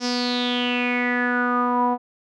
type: tone with low-pass filter sweep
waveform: sawtooth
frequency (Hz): 245.5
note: B3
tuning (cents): -10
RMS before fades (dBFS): -22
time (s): 0-1.98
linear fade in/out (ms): 50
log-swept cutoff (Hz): 5500 to 850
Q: 7.8
effects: none